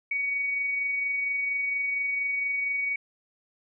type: tone with amplitude modulation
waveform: sine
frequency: 2250 Hz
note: C#7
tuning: 25 cents sharp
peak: -24 dBFS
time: 0.11-2.96 s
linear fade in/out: 5 ms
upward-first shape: sine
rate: 24.3 Hz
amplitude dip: 30%
effects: none